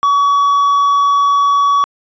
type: tone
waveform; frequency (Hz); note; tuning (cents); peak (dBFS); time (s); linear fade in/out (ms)
triangle; 1132; C#6; +36; -7; 0.03-1.84; 0
effects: resampled to 16000 Hz